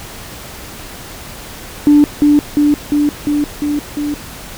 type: tone with echo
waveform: sine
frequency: 293.7 Hz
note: D4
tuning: in tune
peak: -3 dBFS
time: 1.87-2.04 s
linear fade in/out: 0 ms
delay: 350 ms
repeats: 6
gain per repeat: -2 dB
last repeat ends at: 4.14 s
effects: tanh soft clip ceiling 0 dBFS + pink hiss -31 dBFS RMS until 4.57 s